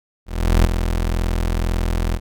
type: tone with ADSR envelope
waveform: 30% pulse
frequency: 42 Hz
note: E1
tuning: 33 cents sharp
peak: -7 dBFS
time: 0.26-2.2 s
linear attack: 390 ms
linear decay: 4 ms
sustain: -8 dB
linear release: 56 ms
effects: none